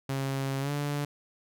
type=tone with pitch glide; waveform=sawtooth; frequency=135.9 to 144.82 Hz; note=C#3 to D3; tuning=-34 to -24 cents; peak=-25 dBFS; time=0.09-1.05 s; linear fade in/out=5 ms; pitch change=+110 cents; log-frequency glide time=0.6-0.71 s; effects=none